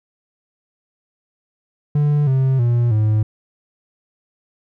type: tone with pitch steps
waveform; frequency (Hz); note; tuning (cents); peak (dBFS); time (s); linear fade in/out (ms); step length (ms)
triangle; 147.1 / 132.57 / 119.48 / 107.68; D3 / C3 / A#2 / A2; +3 / +23 / +43 / -37; -11; 1.95-3.23; 5; 320
effects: none